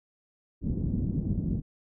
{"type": "low-pass noise", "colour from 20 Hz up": "white", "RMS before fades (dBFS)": -29, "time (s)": [0.61, 1.62], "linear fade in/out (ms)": 50, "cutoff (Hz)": 240, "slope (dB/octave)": 24, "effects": []}